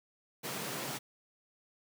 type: high-pass noise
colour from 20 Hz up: pink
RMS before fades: -39 dBFS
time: 0.43-0.99 s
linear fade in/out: 20 ms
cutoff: 130 Hz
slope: 48 dB/octave
effects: none